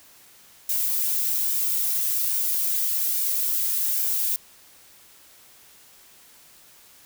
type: noise with flanger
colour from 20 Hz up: violet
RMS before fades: -24 dBFS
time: 0.69-4.36 s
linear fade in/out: 2 ms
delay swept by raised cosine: 1.5 to 2.8 ms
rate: 1.2 Hz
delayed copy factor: -0.55
effects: white hiss -52 dBFS RMS until 7.05 s